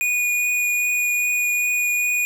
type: tone with vibrato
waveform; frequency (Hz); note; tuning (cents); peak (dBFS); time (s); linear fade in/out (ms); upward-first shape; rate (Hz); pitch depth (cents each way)
square; 2457; D#7; -22; -19; 0.01-2.25; 0; triangle; 2.5; 8
effects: none